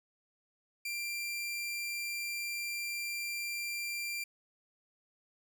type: tone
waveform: sawtooth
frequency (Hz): 2371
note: D7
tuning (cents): +16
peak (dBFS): -32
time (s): 0.85-4.24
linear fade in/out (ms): 5
effects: none